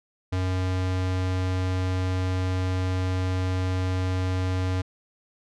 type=tone; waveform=square; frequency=92.5 Hz; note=F#2; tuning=in tune; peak=-24 dBFS; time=0.32-4.82 s; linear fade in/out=10 ms; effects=low-pass 6000 Hz 12 dB/octave